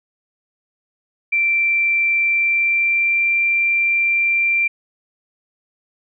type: tone with pitch glide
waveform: sine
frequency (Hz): 2349 to 2363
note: D7 to D7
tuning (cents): 0 to +10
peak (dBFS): -14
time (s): 1.32-4.68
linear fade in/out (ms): 10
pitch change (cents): +10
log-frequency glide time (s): 2.25-3.34
effects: none